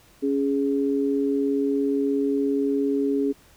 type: tone pair together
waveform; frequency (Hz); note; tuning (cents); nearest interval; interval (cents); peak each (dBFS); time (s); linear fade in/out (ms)
sine; 278.3 / 415.3; C#4 / G#4; +7 / 0; perfect fifth; 693; -22 / -24; 0.22-3.33; 20
effects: pink hiss -55 dBFS RMS until 3.56 s